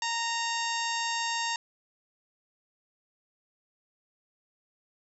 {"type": "harmonic tone with a mistuned harmonic", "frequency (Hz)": 926, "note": "A#5", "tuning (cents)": -12, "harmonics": [1, 2, 3, 4, 5, 6, 7, 8], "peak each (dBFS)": [-32, -35, -37, -38, -39, -40, -40, -41], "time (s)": [0.02, 1.56], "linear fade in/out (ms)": 2, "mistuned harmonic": 6, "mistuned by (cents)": -28, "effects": []}